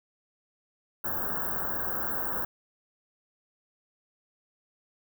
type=band-stop noise; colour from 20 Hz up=white; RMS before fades=-31 dBFS; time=1.04-2.45 s; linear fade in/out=5 ms; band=1700 to 15000 Hz; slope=96 dB/octave; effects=none